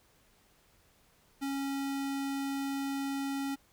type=tone; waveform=square; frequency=275.5 Hz; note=C#4; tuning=11 cents flat; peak=-33 dBFS; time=1.41-3.56 s; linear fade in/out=20 ms; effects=pink hiss -66 dBFS RMS until 3.72 s